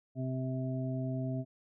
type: harmonic tone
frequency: 130 Hz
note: C3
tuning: 11 cents flat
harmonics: 1 / 2 / 3 / 5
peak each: -34 / -37 / -47 / -42 dBFS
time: 0.15-1.45 s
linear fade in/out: 50 ms
effects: none